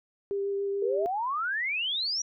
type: tone with vibrato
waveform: sine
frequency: 398.1 Hz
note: G4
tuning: 27 cents sharp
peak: -27 dBFS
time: 0.31-1.06 s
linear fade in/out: 0 ms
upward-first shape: triangle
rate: 7 Hz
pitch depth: 12 cents each way
type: exponential sweep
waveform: sine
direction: up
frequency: 440 to 5900 Hz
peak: -27 dBFS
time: 0.82-2.22 s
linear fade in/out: 5 ms
effects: none